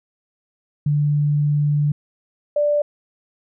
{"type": "tone pair in turn", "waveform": "sine", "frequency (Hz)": [147, 588], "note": ["D3", "D5"], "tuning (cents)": [2, 2], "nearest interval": "2 octaves", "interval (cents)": 2400, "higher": "second", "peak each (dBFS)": -15, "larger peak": "neither", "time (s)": [[0.86, 1.92], [2.56, 2.82]], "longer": "first", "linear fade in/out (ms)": 5, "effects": []}